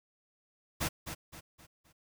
pink noise with echo, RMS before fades -32 dBFS, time 0.8-0.89 s, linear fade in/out 20 ms, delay 260 ms, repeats 4, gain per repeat -8 dB, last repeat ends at 1.93 s, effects none

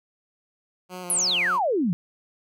10% pulse tone with vibrato, 179.7 Hz, F3, 50 cents sharp, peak -26 dBFS, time 0.89-1.6 s, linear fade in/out 50 ms, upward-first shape square, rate 3.4 Hz, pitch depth 25 cents each way
sine exponential sweep, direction down, 11390 to 159.8 Hz, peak -20 dBFS, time 1.1-1.93 s, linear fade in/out 0 ms
effects none

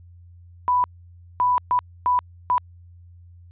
sine tone bursts at uneven times, 991 Hz, B5, 6 cents sharp, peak -16 dBFS, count 5, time 0.68-0.84 / 1.4-1.58 / 1.71-1.79 / 2.06-2.19 / 2.5-2.58 s, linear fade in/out 0 ms, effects added 87 Hz sine -44 dBFS peak until 3.51 s + resampled to 8000 Hz

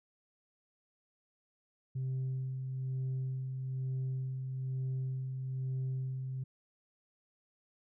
sine tone with tremolo, 130.81 Hz, C3, in tune, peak -30 dBFS, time 1.95-6.44 s, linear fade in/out 10 ms, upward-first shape sine, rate 1.1 Hz, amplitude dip 45%, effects tanh soft clip ceiling -31 dBFS

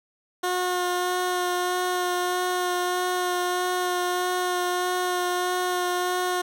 15% pulse tone with vibrato, 360.2 Hz, F#4, 46 cents flat, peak -17 dBFS, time 0.43-6.42 s, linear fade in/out 10 ms, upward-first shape sine, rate 1.6 Hz, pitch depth 12 cents each way, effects none

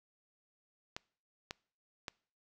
clicks, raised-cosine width 0.2 ms, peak -22 dBFS, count 3, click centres 0.965 / 1.509 / 2.082 s, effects noise-tail reverb RT60 0.5 s tail -25 dB re dry

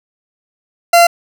40% pulse tone, 687 Hz, F5, 29 cents flat, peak -4 dBFS, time 0.93-1.07 s, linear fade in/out 5 ms, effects none

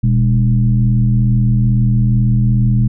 sine tone with frequency modulation, 120.4 Hz, B2, 44 cents flat, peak -9 dBFS, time 0.03-2.88 s, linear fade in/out 10 ms, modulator 82.3 Hz, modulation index 0.84, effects none

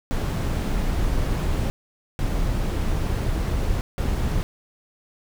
brown noise bursts at uneven times, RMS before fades -23 dBFS, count 3, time 0.11-1.7 / 2.19-3.81 / 3.98-4.43 s, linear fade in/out 0 ms, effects none

